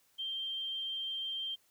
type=tone; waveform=sine; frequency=3157 Hz; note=G7; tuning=12 cents sharp; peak=-35 dBFS; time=0.18-1.56 s; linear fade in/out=20 ms; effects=white hiss -70 dBFS RMS until 1.7 s